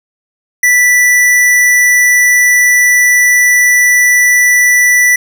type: tone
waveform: square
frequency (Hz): 1971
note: B6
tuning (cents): -4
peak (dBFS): -6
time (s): 0.63-5.16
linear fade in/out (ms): 5
effects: none